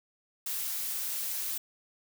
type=noise; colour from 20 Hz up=blue; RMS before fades=-34 dBFS; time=0.46-1.58 s; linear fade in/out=5 ms; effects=none